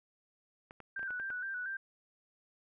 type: clicks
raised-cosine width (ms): 0.5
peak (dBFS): -34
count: 7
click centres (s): 0.709 / 0.803 / 0.994 / 1.03 / 1.106 / 1.199 / 1.303
type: tone with vibrato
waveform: sine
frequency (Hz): 1527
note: G6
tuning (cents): -46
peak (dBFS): -36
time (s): 0.96-1.77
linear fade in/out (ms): 5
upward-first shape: square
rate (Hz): 4.3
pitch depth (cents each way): 56
effects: none